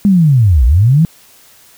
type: linear two-way sweep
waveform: sine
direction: down then up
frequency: 207.7 to 55 to 171.1 Hz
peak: -5 dBFS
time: 0.05-1.05 s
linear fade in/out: 0 ms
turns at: 0.65 s
effects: white hiss -44 dBFS RMS until 1.77 s